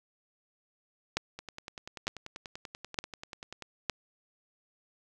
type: two click trains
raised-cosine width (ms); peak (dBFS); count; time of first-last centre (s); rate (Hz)
0.2; -11 / -24; 4 / 24; 1.17-3.897 / 1.39-3.623; 1.1 / 10.3
effects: none

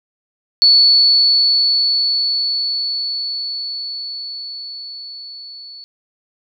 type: tone with level ramp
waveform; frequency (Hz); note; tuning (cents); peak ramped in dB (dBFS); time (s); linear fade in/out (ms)
sine; 4435; C#8; 0; -6 to -33; 0.62-5.84; 0
effects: none

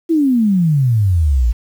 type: exponential sweep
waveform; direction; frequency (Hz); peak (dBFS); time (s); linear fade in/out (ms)
sine; down; 340 to 54; -10; 0.09-1.53; 20
effects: 7-bit

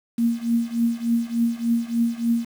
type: tone with tremolo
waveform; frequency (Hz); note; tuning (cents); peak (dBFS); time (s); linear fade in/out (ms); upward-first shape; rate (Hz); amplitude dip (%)
sine; 233.1; A#3; 0; -15; 0.18-2.45; 5; triangle; 3.4; 95
effects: 7-bit

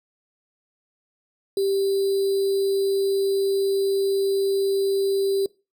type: tone with sample-and-hold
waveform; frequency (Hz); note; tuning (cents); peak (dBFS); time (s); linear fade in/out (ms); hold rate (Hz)
sine; 392; G4; 0; -19; 1.57-5.46; 2; 4410
effects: noise-tail reverb RT60 0.3 s tail -23 dB re dry

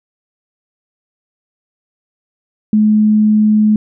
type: tone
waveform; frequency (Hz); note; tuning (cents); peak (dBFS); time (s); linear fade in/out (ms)
sine; 213.4; G#3; +47; -7; 2.73-3.76; 2
effects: none

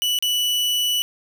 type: tone with dropouts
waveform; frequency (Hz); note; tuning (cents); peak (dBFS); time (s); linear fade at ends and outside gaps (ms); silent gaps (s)
40% pulse; 2960; F#7; 0; -18; 0.02-1.02; 0; 0.188-0.225
effects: none

